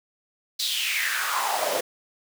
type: noise with high-pass filter sweep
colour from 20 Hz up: pink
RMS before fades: -26 dBFS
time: 0.59-1.81 s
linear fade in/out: 10 ms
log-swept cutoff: 4200 to 480 Hz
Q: 4.8
effects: none